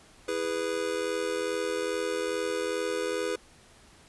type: chord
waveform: square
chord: E major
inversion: none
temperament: just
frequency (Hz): 329.6 / 412 / 494.4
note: E4 / G#4 / B4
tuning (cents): 0 / -14 / +2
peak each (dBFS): -37 / -33 / -32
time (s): 0.28-3.36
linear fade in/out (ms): 5
effects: pink hiss -56 dBFS RMS until 4.08 s + resampled to 24000 Hz